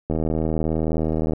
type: click train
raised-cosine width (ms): 2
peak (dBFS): -10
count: 99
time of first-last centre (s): 0.1-1.334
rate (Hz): 79.4
effects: none